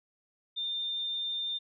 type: tone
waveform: sine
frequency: 3606 Hz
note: A7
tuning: 42 cents sharp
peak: -31 dBFS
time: 0.56-1.59 s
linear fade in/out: 20 ms
effects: none